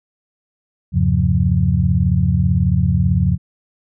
sine tone cluster, 80.4 / 98.6 / 133.6 / 176.9 Hz, E2 / G2 / C3 / F3, -43 / +11 / +36 / +23 cents, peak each -18 dBFS, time 0.92-3.38 s, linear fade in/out 50 ms, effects none

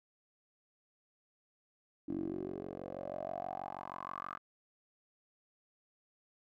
10% pulse tone with band-pass filter sweep, 46.25 Hz, F#1, in tune, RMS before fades -42 dBFS, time 2.08-4.38 s, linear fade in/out 10 ms, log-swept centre 300 to 1300 Hz, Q 6.9, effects none

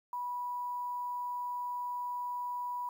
sine tone with quantisation, 980 Hz, B5, 14 cents flat, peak -34 dBFS, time 0.13-2.89 s, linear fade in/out 2 ms, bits 10, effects none

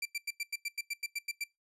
sawtooth tone bursts, 2349 Hz, D7, in tune, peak -30 dBFS, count 12, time 0.02-1.44 s, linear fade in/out 5 ms, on 34 ms, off 92 ms, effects noise-tail reverb RT60 0.2 s tail -22 dB re dry + resampled to 32000 Hz

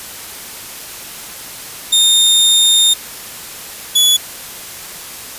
sawtooth tone pair in turn, 3654 / 3415 Hz, A#7 / G#7, -35 / +48 cents, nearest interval minor second, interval 117 cents, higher first, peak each -5 dBFS, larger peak neither, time 1.92-2.94 / 3.95-4.17 s, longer first, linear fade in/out 10 ms, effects white hiss -30 dBFS RMS until 5.38 s + resampled to 32000 Hz

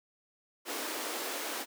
pink high-pass noise, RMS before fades -37 dBFS, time 0.65-1.66 s, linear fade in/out 50 ms, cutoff 270 Hz, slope 48 dB/octave, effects none

